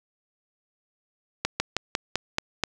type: slowing click train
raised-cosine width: 0.2 ms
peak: -6 dBFS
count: 7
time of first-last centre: 1.45-2.637 s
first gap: 150 ms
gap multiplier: 1.11
effects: none